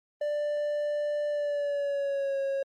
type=tone with pitch glide; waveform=triangle; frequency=590 to 547.3 Hz; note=D5 to C#5; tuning=+8 to -22 cents; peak=-25 dBFS; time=0.21-2.63 s; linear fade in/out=5 ms; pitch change=-130 cents; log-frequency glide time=1.29-2.38 s; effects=Opus 32 kbps

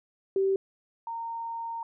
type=tone pair in turn; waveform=sine; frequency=387.2 / 920.9 Hz; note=G4 / A#5; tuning=-21 / -21 cents; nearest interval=octave + minor third; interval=1500 cents; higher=second; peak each=-22 / -32 dBFS; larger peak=first; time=0.36-0.56 / 1.07-1.83 s; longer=second; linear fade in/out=2 ms; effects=none

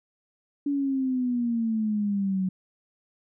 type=exponential sweep; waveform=sine; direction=down; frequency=287.4 to 185 Hz; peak=-23 dBFS; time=0.66-2.49 s; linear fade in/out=5 ms; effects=none

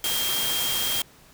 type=tone in noise; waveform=sine; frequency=3214 Hz; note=G7; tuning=43 cents sharp; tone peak=-27 dBFS; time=0.04-1.02 s; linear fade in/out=2 ms; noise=white; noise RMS=-27 dBFS; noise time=0.04-1.02 s; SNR=-3 dB; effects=pink hiss -53 dBFS RMS until 1.33 s

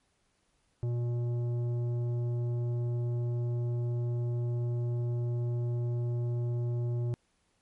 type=tone with tanh clipping; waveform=sine; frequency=120 Hz; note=B2; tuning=49 cents flat; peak=-30 dBFS; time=0.83-7.14 s; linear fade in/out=0 ms; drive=10 dB; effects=pink hiss -73 dBFS RMS until 7.61 s + MP3 48 kbps

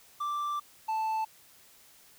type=tone pair in turn; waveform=triangle; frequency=1174.7 / 880 Hz; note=D6 / A5; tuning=0 / 0 cents; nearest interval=perfect fourth; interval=500 cents; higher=first; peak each=-28 / -26 dBFS; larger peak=second; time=0.2-0.6 / 0.88-1.25 s; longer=first; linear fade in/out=10 ms; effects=white hiss -58 dBFS RMS until 2.18 s

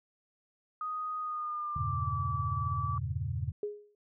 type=tone with pitch glide; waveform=sine; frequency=1245 to 1154.9 Hz; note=D#6 to D6; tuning=+1 to -29 cents; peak=-33 dBFS; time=0.81-2.98 s; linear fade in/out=2 ms; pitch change=-130 cents; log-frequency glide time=1.2-2.14 s
type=chord; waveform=sine; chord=E diminished seventh; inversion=none; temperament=equal; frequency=82.41 / 98 / 116.54 / 138.59 Hz; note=E2 / G2 / Bb2 / Db3; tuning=0 / 0 / 0 / 0 cents; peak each=-37 dBFS; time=1.76-3.52 s; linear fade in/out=5 ms
type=tone with exponential decay; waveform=sine; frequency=415.3 Hz; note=G#4; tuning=in tune; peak=-29 dBFS; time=3.63-3.95 s; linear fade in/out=2 ms; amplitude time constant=69 ms
effects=none

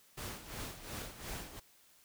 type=noise with tremolo; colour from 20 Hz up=pink; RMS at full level=-42 dBFS; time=0.17-1.6 s; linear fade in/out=10 ms; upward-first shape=sine; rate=2.8 Hz; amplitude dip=70%; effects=white hiss -65 dBFS RMS until 2.04 s

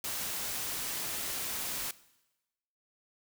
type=noise; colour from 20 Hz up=white; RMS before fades=-36 dBFS; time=0.04-1.91 s; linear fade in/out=2 ms; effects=noise-tail reverb RT60 1.0 s tail -19 dB re dry

